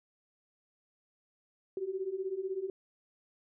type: beating tone pair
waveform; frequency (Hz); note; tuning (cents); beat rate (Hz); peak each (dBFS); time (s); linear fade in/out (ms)
sine; 370 / 386; F#4 / G4; 0 / -27; 16; -38 / -35; 1.77-2.7; 2
effects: none